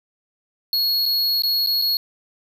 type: tone with dropouts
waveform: square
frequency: 4329 Hz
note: C#8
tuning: 42 cents flat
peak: -18 dBFS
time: 0.73-1.97 s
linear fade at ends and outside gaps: 1 ms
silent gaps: 1.056-1.061 / 1.421-1.435 / 1.663-1.671 / 1.816-1.821 s
effects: none